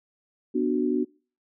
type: chord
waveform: sine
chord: B minor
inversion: none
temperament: just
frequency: 246.9 / 296.3 / 370.4 Hz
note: B3 / D4 / F#4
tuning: 0 / +15 / +2 cents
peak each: -26 dBFS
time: 0.54-1.05 s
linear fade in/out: 20 ms
effects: noise-tail reverb RT60 0.4 s tail -26 dB re dry